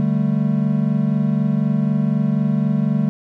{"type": "chord", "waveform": "triangle", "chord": "D suspended fourth", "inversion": "none", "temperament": "equal with one note detuned", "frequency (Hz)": [149.57, 196, 220], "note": ["D3", "G3", "A3"], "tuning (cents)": [32, 0, 0], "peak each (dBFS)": -18, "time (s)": [0, 3.09], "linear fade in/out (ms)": 0, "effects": []}